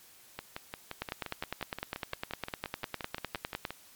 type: two click trains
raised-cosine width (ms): 0.3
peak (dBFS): -17 / -21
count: 27 / 20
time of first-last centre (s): 1.02-3.652 / 0.39-3.706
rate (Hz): 9.88 / 5.73
effects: white hiss -57 dBFS RMS until 3.95 s + MP3 96 kbps

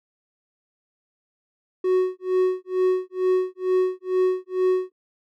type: tone with tremolo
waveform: triangle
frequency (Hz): 370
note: F#4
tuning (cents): 0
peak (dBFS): -14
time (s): 1.84-4.92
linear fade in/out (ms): 5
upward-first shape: sine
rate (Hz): 2.2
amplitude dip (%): 100
effects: none

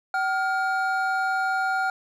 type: tone pair together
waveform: triangle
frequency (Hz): 763 / 1412.3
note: G5 / F6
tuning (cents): -47 / +19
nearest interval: major seventh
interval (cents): 1066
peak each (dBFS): -23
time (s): 0.14-1.9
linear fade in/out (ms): 2
effects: none

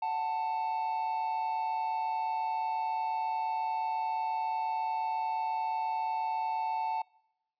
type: tone pair together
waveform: triangle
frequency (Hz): 740 / 885.8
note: F#5 / A5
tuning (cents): 0 / +11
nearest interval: minor third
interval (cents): 311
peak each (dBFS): -34 / -29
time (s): 0.02-7.02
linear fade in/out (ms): 5
effects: noise-tail reverb RT60 0.9 s tail -24 dB re dry + resampled to 11025 Hz

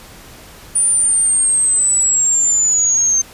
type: linear sweep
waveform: sine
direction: down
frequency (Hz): 9410 to 6272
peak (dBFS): -11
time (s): 0.75-3.22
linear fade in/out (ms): 10
effects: pink hiss -39 dBFS RMS until 3.33 s + resampled to 32000 Hz

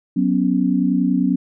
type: chord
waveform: sine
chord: F# suspended fourth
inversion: none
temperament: equal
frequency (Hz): 185 / 246.9 / 277.2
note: F#3 / B3 / C#4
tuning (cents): 0 / 0 / 0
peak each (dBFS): -19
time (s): 0.16-1.36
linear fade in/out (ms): 10
effects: none

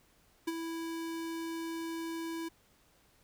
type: tone with ADSR envelope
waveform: square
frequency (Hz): 329.6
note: E4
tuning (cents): 0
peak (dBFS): -30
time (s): 0.47-2.49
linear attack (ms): 10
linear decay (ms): 31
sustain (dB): -7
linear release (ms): 13
effects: pink hiss -67 dBFS RMS until 3.23 s

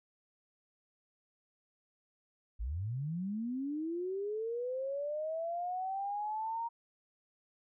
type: linear sweep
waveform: sine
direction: up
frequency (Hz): 47.55 to 937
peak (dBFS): -34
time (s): 2.59-6.69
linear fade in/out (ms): 20
effects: none

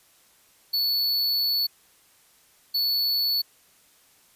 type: tone bursts at uneven times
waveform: square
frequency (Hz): 4435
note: C#8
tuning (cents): 0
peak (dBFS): -22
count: 2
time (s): 0.73-1.67 / 2.74-3.42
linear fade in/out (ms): 10
effects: white hiss -59 dBFS RMS until 4.35 s + resampled to 32000 Hz

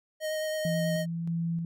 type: tone with vibrato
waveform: square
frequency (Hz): 622.3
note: D#5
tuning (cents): 0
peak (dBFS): -30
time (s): 0.2-1.06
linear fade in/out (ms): 50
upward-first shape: sine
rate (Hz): 9.2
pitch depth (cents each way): 11
type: tone with tremolo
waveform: sine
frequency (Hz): 167.5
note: E3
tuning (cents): +28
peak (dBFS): -27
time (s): 0.65-1.65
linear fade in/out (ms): 2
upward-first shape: square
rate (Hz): 1.6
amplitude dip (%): 30
effects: none

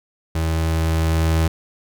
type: tone with level ramp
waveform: 35% pulse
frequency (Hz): 80.8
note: E2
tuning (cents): -34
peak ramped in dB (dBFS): -17 to -13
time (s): 0.35-1.48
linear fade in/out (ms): 5
effects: none

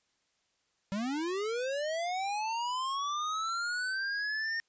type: linear sweep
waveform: square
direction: up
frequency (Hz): 189.2 to 1837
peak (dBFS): -32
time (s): 0.92-4.6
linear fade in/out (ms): 0
effects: white hiss -75 dBFS RMS until 4.68 s + resampled to 16000 Hz

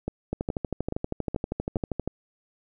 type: two click trains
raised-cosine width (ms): 2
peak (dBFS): -15 / -14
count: 5 / 23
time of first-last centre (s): 0.08-1.768 / 0.33-2.076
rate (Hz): 2.37 / 12.6
effects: none

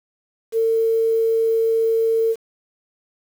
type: tone with quantisation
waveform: sine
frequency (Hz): 451.4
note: A4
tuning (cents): +44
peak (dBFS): -15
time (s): 0.52-2.36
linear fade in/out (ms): 50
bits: 7
effects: none

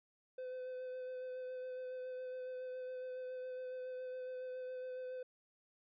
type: tone with vibrato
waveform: triangle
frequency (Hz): 509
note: C5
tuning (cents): -48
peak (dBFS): -40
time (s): 0.38-5.23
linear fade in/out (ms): 5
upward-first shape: sine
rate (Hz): 7.2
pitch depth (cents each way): 14
effects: resampled to 11025 Hz

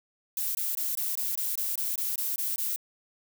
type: noise bursts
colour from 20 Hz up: violet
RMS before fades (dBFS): -30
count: 12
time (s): 0.37-2.761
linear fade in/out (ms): 2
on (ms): 180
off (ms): 21
effects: none

